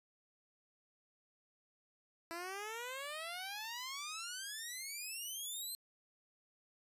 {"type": "exponential sweep", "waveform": "10% pulse", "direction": "up", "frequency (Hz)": [329.6, 4199], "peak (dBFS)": -34, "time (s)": [2.31, 5.75], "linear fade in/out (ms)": 0, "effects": ["resampled to 32000 Hz"]}